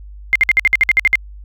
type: tone bursts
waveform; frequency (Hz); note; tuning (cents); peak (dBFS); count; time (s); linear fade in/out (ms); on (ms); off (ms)
sine; 2107; C7; +12; -7; 11; 0.33-1.155; 0; 25; 55
effects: added 50 Hz sine -32 dBFS peak until 1.44 s